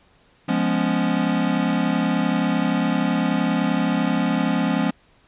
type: chord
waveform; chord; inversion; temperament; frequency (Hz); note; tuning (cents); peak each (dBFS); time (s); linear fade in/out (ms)
square; C# dominant seventh; first; equal; 174.61 / 207.7 / 246.9 / 277.2; E#3 / G#3 / B3 / C#4; 0 / 0 / 0 / 0; -25; 0.48-4.91; 10
effects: pink hiss -57 dBFS RMS until 5.27 s + resampled to 8000 Hz